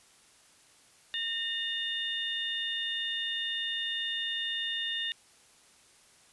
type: tone cluster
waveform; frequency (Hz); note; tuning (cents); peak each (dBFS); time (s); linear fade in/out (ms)
sine; 1832 / 2855 / 3610; A#6 / F7 / A7; -31 / +37 / +44; -37 / -35 / -34; 1.14-5.12; 0
effects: white hiss -60 dBFS RMS until 6.32 s + resampled to 24000 Hz